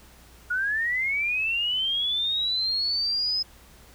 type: linear sweep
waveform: sine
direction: up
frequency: 1428 to 5120 Hz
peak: -23 dBFS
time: 0.5-3.43 s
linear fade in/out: 10 ms
effects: added 60 Hz sine -53 dBFS peak until 3.94 s + pink hiss -53 dBFS RMS until 3.94 s